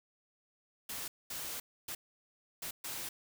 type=noise bursts at uneven times; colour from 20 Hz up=white; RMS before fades=-41 dBFS; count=5; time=0.89-1.08 / 1.3-1.6 / 1.88-1.95 / 2.62-2.71 / 2.84-3.09 s; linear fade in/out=5 ms; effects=none